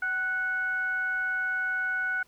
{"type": "tone with frequency modulation", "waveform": "sine", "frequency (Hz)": 1480, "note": "F#6", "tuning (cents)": 0, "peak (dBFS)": -26, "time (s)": [0.02, 2.23], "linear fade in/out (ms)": 5, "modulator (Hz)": 722, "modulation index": 0.34, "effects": ["pink hiss -63 dBFS RMS until 2.27 s"]}